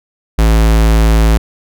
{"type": "tone", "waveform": "square", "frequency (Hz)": 55, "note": "A1", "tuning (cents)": 0, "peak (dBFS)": -7, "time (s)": [0.38, 1.38], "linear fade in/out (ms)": 10, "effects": []}